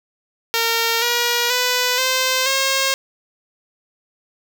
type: tone with pitch steps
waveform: 5% pulse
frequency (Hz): 459.8 / 478.2 / 497.4 / 517.3 / 538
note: A#4 / A#4 / B4 / C5 / C5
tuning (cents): -24 / +44 / +12 / -20 / +48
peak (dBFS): -5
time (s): 0.54-2.94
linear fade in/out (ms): 0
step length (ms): 480
effects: none